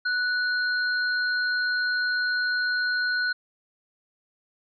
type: tone pair together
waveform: sine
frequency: 1480 / 4186 Hz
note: F#6 / C8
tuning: 0 / 0 cents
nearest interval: octave + tritone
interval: 1800 cents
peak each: -23 / -32 dBFS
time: 0.05-3.33 s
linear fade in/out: 10 ms
effects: none